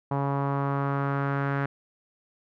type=tone with low-pass filter sweep; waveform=sawtooth; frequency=139.5 Hz; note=C#3; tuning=11 cents sharp; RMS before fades=-27 dBFS; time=0.11-1.66 s; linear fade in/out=5 ms; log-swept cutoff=960 to 1600 Hz; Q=2.9; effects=none